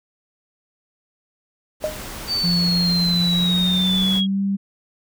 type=noise; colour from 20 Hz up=pink; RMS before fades=-33 dBFS; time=1.8-4.22 s; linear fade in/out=50 ms
type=tone with exponential decay; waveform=sine; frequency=616 Hz; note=D#5; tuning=17 cents flat; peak=-16 dBFS; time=1.84-2.02 s; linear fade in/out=0 ms; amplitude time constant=37 ms
type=linear sweep; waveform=sine; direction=down; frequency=4611 to 3273 Hz; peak=-19 dBFS; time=2.27-4.27 s; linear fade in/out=50 ms
type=tone with pitch glide; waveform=sine; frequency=174.61 to 197.13 Hz; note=F3 to G3; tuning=0 to +10 cents; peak=-18 dBFS; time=2.43-4.57 s; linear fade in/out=20 ms; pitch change=+210 cents; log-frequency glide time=3.31-4.41 s
effects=none